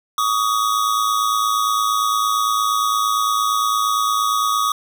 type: tone pair together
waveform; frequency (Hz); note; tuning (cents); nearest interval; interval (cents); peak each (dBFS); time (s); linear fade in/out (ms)
square; 1135.8 / 1244.5; C#6 / D#6; +42 / 0; major second; 158; -20; 0.18-4.72; 2
effects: none